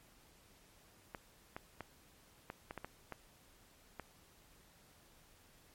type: clicks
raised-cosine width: 0.5 ms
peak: -28 dBFS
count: 9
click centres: 1.148 / 1.565 / 1.807 / 2.501 / 2.709 / 2.777 / 2.846 / 3.123 / 3.997 s
effects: pink hiss -65 dBFS RMS until 5.74 s + MP3 64 kbps